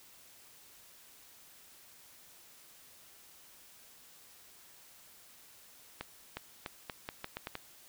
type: accelerating click train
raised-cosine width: 0.3 ms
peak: -22 dBFS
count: 9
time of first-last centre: 6.01-7.554 s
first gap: 360 ms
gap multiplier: 0.81
effects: white hiss -58 dBFS RMS until 7.88 s